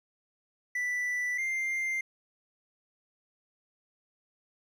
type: tone pair in turn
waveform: triangle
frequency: 1975.5 / 2099 Hz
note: B6 / C7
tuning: 0 / +5 cents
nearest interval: minor second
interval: 105 cents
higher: second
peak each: -27 dBFS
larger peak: neither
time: 0.75-1.38 / 1.38-2.01 s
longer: neither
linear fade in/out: 5 ms
effects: none